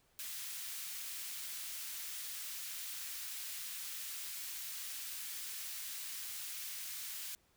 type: high-pass noise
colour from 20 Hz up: white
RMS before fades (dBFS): -44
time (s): 0.19-7.35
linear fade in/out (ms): 0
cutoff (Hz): 1800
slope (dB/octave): 12
effects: pink hiss -72 dBFS RMS until 7.56 s